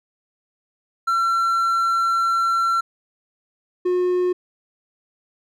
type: tone pair in turn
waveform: triangle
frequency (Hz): 1355 / 360.9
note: E6 / F#4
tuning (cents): +47 / -43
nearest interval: octave + major seventh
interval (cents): 2290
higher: first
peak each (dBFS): -15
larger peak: neither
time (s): 1.07-2.81 / 3.85-4.33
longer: first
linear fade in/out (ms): 10
effects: none